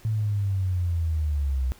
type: linear sweep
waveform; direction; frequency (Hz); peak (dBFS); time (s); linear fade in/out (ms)
sine; down; 111.1 to 62.3; -22; 0.05-1.72; 0
effects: pink hiss -53 dBFS RMS until 1.79 s